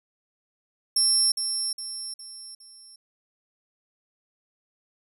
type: tone with echo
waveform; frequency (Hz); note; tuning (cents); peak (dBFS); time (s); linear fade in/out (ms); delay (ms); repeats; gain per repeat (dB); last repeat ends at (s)
25% pulse; 5400; E8; +41; -14; 0.96-1.32; 5; 410; 4; -7; 2.96
effects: none